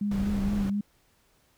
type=tone with vibrato; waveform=sine; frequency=200.8 Hz; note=G3; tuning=42 cents sharp; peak=-25 dBFS; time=0.01-0.81 s; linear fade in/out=5 ms; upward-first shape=sine; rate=4.2 Hz; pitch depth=42 cents each way
type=noise; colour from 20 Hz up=brown; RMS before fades=-33 dBFS; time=0.11-0.7 s; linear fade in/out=5 ms
effects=pink hiss -66 dBFS RMS until 1.57 s